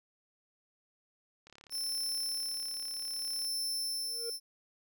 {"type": "click train", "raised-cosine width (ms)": 0.2, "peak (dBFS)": -36, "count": 71, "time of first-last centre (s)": [1.47, 3.447], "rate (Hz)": 35.4}
{"type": "tone with tremolo", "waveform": "sawtooth", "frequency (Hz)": 5330, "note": "E8", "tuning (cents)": 18, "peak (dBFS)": -30, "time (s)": [1.7, 4.4], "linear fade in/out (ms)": 50, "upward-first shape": "sine", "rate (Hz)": 0.64, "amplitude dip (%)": 40}
{"type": "tone with exponential growth", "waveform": "triangle", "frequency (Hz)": 466.2, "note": "A#4", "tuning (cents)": 0, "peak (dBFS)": -34, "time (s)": [3.97, 4.3], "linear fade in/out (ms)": 5, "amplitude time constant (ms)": 70}
{"effects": []}